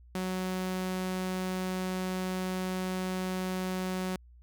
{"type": "tone", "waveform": "sawtooth", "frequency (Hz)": 185.3, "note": "F#3", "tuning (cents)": 3, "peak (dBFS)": -27, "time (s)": [0.15, 4.16], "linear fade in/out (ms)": 2, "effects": ["added 60 Hz sine -52 dBFS peak until 4.42 s"]}